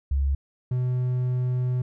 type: tone pair in turn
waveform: sine / triangle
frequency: 69 / 125.67 Hz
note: C#2 / B2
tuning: -7 / +31 cents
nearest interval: minor seventh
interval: 1038 cents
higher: second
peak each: -20 dBFS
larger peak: neither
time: 0.11-0.35 / 0.71-1.82 s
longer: second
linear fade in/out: 5 ms
effects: none